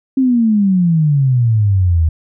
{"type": "exponential sweep", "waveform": "sine", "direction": "down", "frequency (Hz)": [270, 77.78], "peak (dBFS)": -9, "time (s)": [0.17, 2.09], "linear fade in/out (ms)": 5, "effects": []}